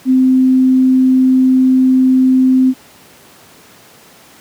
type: tone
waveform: sine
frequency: 259 Hz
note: C4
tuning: 17 cents flat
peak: -6 dBFS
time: 0.05-2.74 s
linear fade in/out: 50 ms
effects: pink hiss -42 dBFS RMS until 4.4 s + high-pass 150 Hz 12 dB/octave